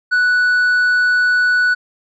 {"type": "tone with tanh clipping", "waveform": "triangle", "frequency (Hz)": 1480, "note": "F#6", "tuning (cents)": 0, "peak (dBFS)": -12, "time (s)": [0.11, 1.75], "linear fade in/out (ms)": 20, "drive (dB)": 8, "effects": []}